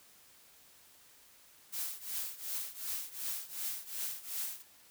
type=noise with tremolo; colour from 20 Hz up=blue; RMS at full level=-36 dBFS; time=1.72-4.63 s; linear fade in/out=20 ms; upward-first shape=triangle; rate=2.7 Hz; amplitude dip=90%; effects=white hiss -61 dBFS RMS until 4.9 s